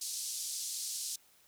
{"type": "band-pass noise", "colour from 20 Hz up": "pink", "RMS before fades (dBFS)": -39, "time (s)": [0.01, 1.16], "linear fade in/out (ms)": 5, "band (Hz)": [4700, 11000], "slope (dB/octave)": 24, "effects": ["white hiss -65 dBFS RMS until 1.47 s"]}